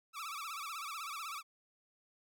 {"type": "tone with vibrato", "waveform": "sawtooth", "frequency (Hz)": 1229, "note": "D#6", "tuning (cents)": -22, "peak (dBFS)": -37, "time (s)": [0.13, 1.43], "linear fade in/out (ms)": 50, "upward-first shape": "sine", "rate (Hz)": 16, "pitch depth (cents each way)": 160, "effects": []}